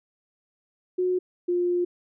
sine tone pair in turn, 364.7 / 353.3 Hz, F#4 / F4, -25 / +20 cents, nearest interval minor second, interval 55 cents, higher first, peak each -21 dBFS, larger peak neither, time 0.98-1.19 / 1.48-1.85 s, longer second, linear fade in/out 10 ms, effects none

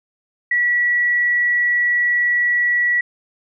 sine tone, 1939 Hz, B6, 32 cents flat, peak -14 dBFS, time 0.51-3.01 s, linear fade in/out 5 ms, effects none

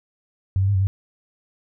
sine tone with pitch steps, 95.4 / 96.9 / 101 / 94.4 / 97.8 Hz, G2 / G2 / G#2 / F#2 / G2, -47 / -20 / -48 / +35 / -4 cents, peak -16 dBFS, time 0.56-0.87 s, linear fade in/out 0 ms, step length 62 ms, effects none

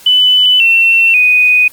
sine tone with pitch steps, 2998 / 2703 / 2488 Hz, F#7 / E7 / D#7, +22 / +43 / -1 cents, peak -5 dBFS, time 0.06-1.68 s, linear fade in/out 5 ms, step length 540 ms, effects white hiss -38 dBFS RMS until 1.72 s + Opus 48 kbps

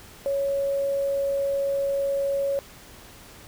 sine tone with quantisation, 555 Hz, C#5, 2 cents sharp, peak -22 dBFS, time 0.26-2.59 s, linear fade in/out 0 ms, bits 8, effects pink hiss -47 dBFS RMS until 3.47 s

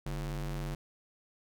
square ring-modulated tone, 93.1 Hz, F#2, 11 cents sharp, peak -32 dBFS, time 0.06-0.75 s, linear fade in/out 5 ms, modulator 51.2 Hz, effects none

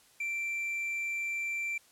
triangle tone, 2349 Hz, D7, in tune, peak -30 dBFS, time 0.2-1.78 s, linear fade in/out 5 ms, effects white hiss -62 dBFS RMS until 1.91 s + low-pass 12000 Hz 12 dB/octave

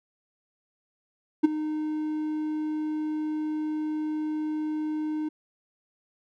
triangle tone with ADSR envelope, 307.4 Hz, D#4, 21 cents flat, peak -10 dBFS, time 1.43-5.29 s, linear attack 17 ms, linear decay 16 ms, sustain -15 dB, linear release 10 ms, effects none

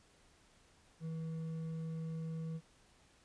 triangle tone with hard clipping, 161.6 Hz, E3, 34 cents flat, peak -40 dBFS, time 1-2.61 s, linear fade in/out 50 ms, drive 8 dB, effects pink hiss -67 dBFS RMS until 3.24 s + resampled to 22050 Hz

